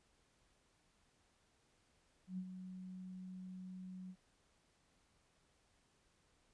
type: tone with ADSR envelope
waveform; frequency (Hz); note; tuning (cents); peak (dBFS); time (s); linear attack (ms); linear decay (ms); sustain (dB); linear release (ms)
sine; 185; F#3; 0; -39; 2.27-4.16; 110; 63; -8; 61
effects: pink hiss -75 dBFS RMS until 6.53 s + resampled to 22050 Hz